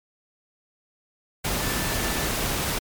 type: tone in noise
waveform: sine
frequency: 1760 Hz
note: A6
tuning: in tune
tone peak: -36 dBFS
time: 1.61-2.27 s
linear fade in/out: 10 ms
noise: pink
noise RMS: -26 dBFS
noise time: 1.44-2.79 s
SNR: -13 dB
effects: MP3 96 kbps